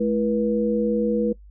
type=tone cluster; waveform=sine; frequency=213.9 / 331.3 / 483 Hz; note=A3 / E4 / B4; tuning=-49 / +9 / -39 cents; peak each=-22 / -28 / -22 dBFS; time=0-1.33 s; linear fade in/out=10 ms; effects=noise-tail reverb RT60 0.1 s tail -20 dB re dry + added 50 Hz sine -43 dBFS peak until 1.5 s